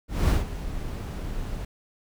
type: noise with ADSR envelope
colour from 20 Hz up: brown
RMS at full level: -18 dBFS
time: 0.08-1.65 s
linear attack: 220 ms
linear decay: 140 ms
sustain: -14 dB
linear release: 4 ms
effects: none